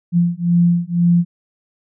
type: beating tone pair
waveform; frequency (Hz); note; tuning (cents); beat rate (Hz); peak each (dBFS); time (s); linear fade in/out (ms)
sine; 171.9 / 173.9; F3 / F3; -27 / -7; 2; -15; 0.12-1.25; 50
effects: none